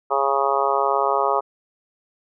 harmonic tone, 138 Hz, C#3, 7 cents flat, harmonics 3 / 4 / 5 / 6 / 7 / 8 / 9, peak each -25 / -25 / -25 / -25 / -25 / -25 / -25 dBFS, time 0.1-1.41 s, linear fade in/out 20 ms, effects none

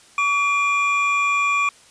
triangle tone pair together, 1140 / 2400 Hz, C#6 / D7, +48 / +37 cents, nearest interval octave + minor second, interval 1289 cents, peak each -18 / -18 dBFS, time 0.18-1.69 s, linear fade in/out 2 ms, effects white hiss -50 dBFS RMS until 1.9 s + resampled to 22050 Hz

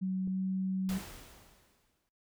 sine tone with pitch glide, 187.7 to 188.9 Hz, F#3 to F#3, +25 to +36 cents, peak -30 dBFS, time 0.01-0.99 s, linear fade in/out 20 ms, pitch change +11 cents, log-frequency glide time 0.31-0.38 s
click, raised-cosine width 3 ms, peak -35 dBFS, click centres 0.275 s
pink noise with exponential decay, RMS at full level -41 dBFS, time 0.89-2.09 s, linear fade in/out 0 ms, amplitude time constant 260 ms
effects noise-tail reverb RT60 0.3 s tail -20 dB re dry

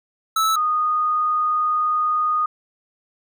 square / sine tone pair in turn, 1308 / 1234.6 Hz, E6 / D#6, -14 / -14 cents, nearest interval minor second, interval 100 cents, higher first, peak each -17 dBFS, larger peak neither, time 0.36-0.56 / 0.56-2.46 s, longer second, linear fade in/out 5 ms, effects none

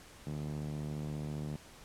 5% pulse tone with band-pass filter, 74.8 Hz, D2, 32 cents sharp, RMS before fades -39 dBFS, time 0.27-1.56 s, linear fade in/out 0 ms, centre 150 Hz, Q 2.2, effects pink hiss -55 dBFS RMS until 1.84 s + low-pass 11000 Hz 12 dB/octave

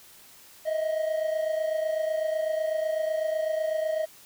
triangle tone pair together, 627 / 655 Hz, D#5 / E5, +13 / -11 cents, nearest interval minor second, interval 76 cents, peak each -24 / -30 dBFS, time 0.65-4.06 s, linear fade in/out 20 ms, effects white hiss -52 dBFS RMS until 4.25 s

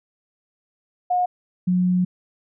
sine tone pair in turn, 721 / 181.08 Hz, F#5 / F#3, -45 / -37 cents, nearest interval 2 octaves, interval 2392 cents, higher first, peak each -17 / -16 dBFS, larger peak second, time 1.1-1.26 / 1.67-2.05 s, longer second, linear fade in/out 10 ms, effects none

